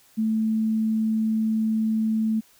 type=tone; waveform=sine; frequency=220 Hz; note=A3; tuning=in tune; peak=-20 dBFS; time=0.17-2.41 s; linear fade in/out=20 ms; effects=white hiss -57 dBFS RMS until 2.59 s